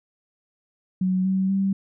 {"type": "tone with pitch steps", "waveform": "sine", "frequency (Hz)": [185.7, 190.04, 194.48], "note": ["F#3", "F#3", "G3"], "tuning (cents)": [7, 47, -13], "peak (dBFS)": -19, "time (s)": [1.01, 1.73], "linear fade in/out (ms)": 5, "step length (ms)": 240, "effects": []}